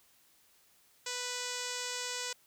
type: tone with low-pass filter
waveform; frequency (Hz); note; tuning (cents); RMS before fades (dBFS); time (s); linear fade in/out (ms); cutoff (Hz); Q
5% pulse; 494.2; B4; +1; -38; 1.06-2.33; 5; 8200; 3
effects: white hiss -66 dBFS RMS until 2.46 s